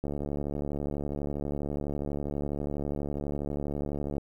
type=click train; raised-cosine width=2 ms; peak=-20 dBFS; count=300; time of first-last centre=0.04-4.181 s; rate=72.2 Hz; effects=10-bit